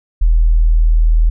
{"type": "tone", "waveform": "sine", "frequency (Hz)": 40.21, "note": "E1", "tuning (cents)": -42, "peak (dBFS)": -7, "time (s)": [0.21, 1.3], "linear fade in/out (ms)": 10, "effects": []}